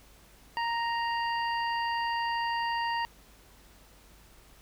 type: harmonic tone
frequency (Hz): 932.3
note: A#5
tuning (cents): 0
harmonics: 1 / 2 / 3 / 5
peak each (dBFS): -29 / -35 / -39 / -43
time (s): 0.57-3.05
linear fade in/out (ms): 0
effects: added 50 Hz sine -58 dBFS peak until 4.61 s + pink hiss -58 dBFS RMS until 4.61 s